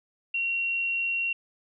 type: tone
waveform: sine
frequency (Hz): 2742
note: F7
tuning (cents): -32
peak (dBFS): -25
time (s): 0.34-1.33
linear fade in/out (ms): 5
effects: none